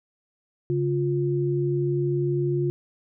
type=tone pair together; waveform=sine; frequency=140 / 352.4 Hz; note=C#3 / F4; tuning=+18 / +16 cents; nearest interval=octave + major third; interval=1598 cents; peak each=-24 dBFS; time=0.7-2.7 s; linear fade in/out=0 ms; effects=none